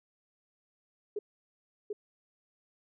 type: tone with echo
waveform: sine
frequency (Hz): 415.3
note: G#4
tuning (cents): 0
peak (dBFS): -31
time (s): 1.16-1.19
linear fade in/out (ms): 5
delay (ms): 740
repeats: 1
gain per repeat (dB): -2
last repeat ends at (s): 1.93
effects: none